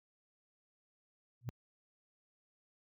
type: tone with exponential growth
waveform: sine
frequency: 120.7 Hz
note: B2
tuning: 39 cents flat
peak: -32 dBFS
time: 1.41-1.49 s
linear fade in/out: 0 ms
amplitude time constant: 17 ms
effects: high-pass 80 Hz 12 dB/octave